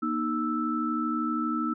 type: tone cluster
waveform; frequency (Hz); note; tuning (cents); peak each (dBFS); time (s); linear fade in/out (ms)
sine; 237.6 / 310.2 / 1318; A#3 / D#4 / E6; +33 / -5 / -1; -30; 0.02-1.74; 10
effects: none